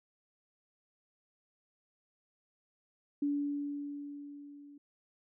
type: tone with level ramp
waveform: sine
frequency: 287.4 Hz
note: D4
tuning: 37 cents flat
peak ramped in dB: -28 to -51 dBFS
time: 3.22-4.78 s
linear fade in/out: 5 ms
effects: none